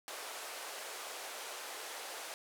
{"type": "band-pass noise", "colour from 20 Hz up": "pink", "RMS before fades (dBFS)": -45, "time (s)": [0.08, 2.34], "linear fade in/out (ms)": 0, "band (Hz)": [460, 13000], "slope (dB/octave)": 24, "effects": []}